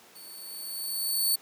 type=tone with level ramp; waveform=5% pulse; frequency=4476 Hz; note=C#8; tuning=16 cents sharp; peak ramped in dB=-39 to -15 dBFS; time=0.15-1.36 s; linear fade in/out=10 ms; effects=pink hiss -54 dBFS RMS until 1.41 s + high-pass 300 Hz 12 dB/octave